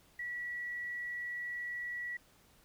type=tone; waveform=sine; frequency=1939 Hz; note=B6; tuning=32 cents flat; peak=-37 dBFS; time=0.19-2.17 s; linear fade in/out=5 ms; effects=pink hiss -65 dBFS RMS until 2.64 s